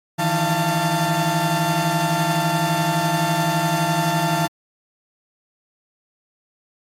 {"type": "tone cluster", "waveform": "35% pulse", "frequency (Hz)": [155.4, 167.2, 689, 889], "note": ["D#3", "E3", "F5", "A5"], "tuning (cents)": [-2, 25, -24, 18], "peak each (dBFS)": -22, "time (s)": [0.18, 4.48], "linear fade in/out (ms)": 20, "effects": ["AAC 48 kbps"]}